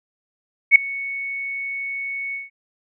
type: tone with ADSR envelope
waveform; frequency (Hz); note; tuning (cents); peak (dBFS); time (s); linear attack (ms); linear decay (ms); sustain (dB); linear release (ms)
sine; 2217; C#7; 0; -3; 0.71-2.5; 46; 4; -22; 160
effects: none